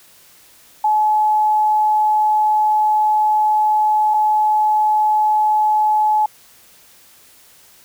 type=tone pair in turn; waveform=sine; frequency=854 / 854 Hz; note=G#5 / G#5; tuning=+48 / +48 cents; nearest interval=unison; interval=0 cents; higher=neither; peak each=-12 dBFS; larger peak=neither; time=0.84-4.14 / 4.14-6.26 s; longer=first; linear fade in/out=5 ms; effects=white hiss -48 dBFS RMS until 7.84 s